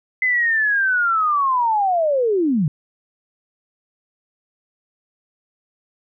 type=linear sweep; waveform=sine; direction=down; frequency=2048 to 136.6 Hz; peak=-15 dBFS; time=0.22-2.68 s; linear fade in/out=2 ms; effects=none